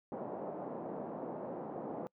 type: band-pass noise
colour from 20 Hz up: white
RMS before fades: -42 dBFS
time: 0.12-2.07 s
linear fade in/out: 0 ms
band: 160 to 740 Hz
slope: 24 dB/octave
effects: noise-tail reverb RT60 0.1 s tail -26 dB re dry